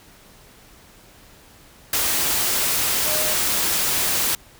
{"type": "tone in noise", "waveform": "sine", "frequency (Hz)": 615, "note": "D#5", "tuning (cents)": -20, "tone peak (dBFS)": -29, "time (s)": [3.06, 3.34], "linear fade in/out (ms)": 2, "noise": "white", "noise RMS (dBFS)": -21, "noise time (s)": [1.93, 4.35], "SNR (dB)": -11, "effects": ["pink hiss -49 dBFS RMS until 4.59 s"]}